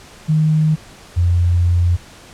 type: tone pair in turn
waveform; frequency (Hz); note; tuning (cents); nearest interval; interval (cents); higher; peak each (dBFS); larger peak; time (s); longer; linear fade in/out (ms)
sine; 155.56 / 87.31; D#3 / F2; 0 / 0; minor seventh; 1000; first; -11; neither; 0.28-0.76 / 1.16-1.97; second; 20
effects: pink hiss -41 dBFS RMS until 2.33 s + low-pass 9000 Hz 12 dB/octave